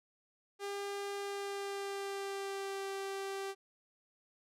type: tone with pitch glide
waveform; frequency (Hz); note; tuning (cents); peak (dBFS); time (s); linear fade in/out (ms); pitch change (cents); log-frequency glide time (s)
sawtooth; 401.1 to 391; G4 to G4; +40 to -4; -34; 0.59-3.55; 50; -44; 1.16-2.88
effects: low-pass 11000 Hz 12 dB/octave